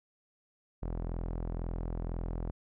sawtooth tone with low-pass filter, 42 Hz, E1, 33 cents sharp, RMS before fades -36 dBFS, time 0.82-2.51 s, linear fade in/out 10 ms, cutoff 810 Hz, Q 0.81, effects none

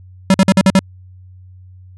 square tone bursts, 191.2 Hz, G3, 43 cents flat, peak -7 dBFS, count 6, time 0.3-0.792 s, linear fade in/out 2 ms, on 42 ms, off 48 ms, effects added 92 Hz sine -37 dBFS peak until 1.97 s + resampled to 24000 Hz

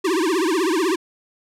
square tone with vibrato, 347.4 Hz, F4, 9 cents flat, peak -18 dBFS, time 0.04-0.96 s, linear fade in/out 10 ms, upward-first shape triangle, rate 16 Hz, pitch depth 260 cents each way, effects low-pass 11000 Hz 12 dB/octave

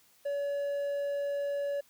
triangle tone, 568 Hz, C#5, 42 cents sharp, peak -28 dBFS, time 0.25-1.81 s, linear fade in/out 10 ms, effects white hiss -64 dBFS RMS until 1.89 s

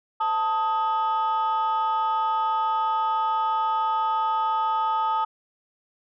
sine tone pair together, 883 / 1258.5 Hz, A5 / D#6, +6 / +19 cents, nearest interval tritone, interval 613 cents, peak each -21 / -23 dBFS, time 0.2-5.25 s, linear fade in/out 10 ms, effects tanh soft clip ceiling -18 dBFS

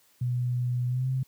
sine tone with pitch glide, 123.47 to 130.81 Hz, B2 to C3, 0 to 0 cents, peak -24 dBFS, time 0.21-1.23 s, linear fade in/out 5 ms, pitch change +100 cents, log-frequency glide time 0.87-1.08 s, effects white hiss -63 dBFS RMS until 1.27 s + high-pass 80 Hz 12 dB/octave

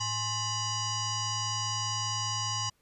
sine tone with frequency modulation, 2945 Hz, F#7, 9 cents flat, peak -29 dBFS, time 0-2.7 s, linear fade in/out 10 ms, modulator 945 Hz, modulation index 3.6, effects pink hiss -71 dBFS RMS until 2.81 s + resampled to 32000 Hz

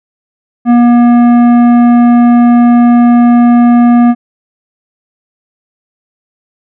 sine tone with tanh clipping, 239.6 Hz, A#3, 48 cents sharp, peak -4 dBFS, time 0.65-4.15 s, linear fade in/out 50 ms, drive 12 dB, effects none

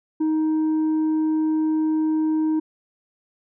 sine tone with tanh clipping, 313.1 Hz, D#4, 11 cents sharp, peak -19 dBFS, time 0.2-2.6 s, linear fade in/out 10 ms, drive 3 dB, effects none

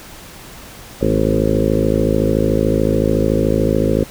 harmonic tone with a mistuned harmonic, 53.7 Hz, A1, 41 cents flat, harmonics 1 / 2 / 3 / 4 / 5 / 6 / 7 / 8 / 9 / 10, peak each -22 / -22 / -22 / -22 / -22 / -22 / -22 / -22 / -22 / -22 dBFS, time 1.01-4.04 s, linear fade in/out 5 ms, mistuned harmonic 4, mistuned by +35 cents, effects pink hiss -37 dBFS RMS until 4.1 s

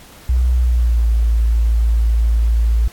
sine tone with pitch glide, 61.9 to 56.44 Hz, B1 to A1, +5 to +45 cents, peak -11 dBFS, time 0.29-2.88 s, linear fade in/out 5 ms, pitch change -160 cents, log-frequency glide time 0.56-1.1 s, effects pink hiss -42 dBFS RMS until 2.92 s + AAC 64 kbps

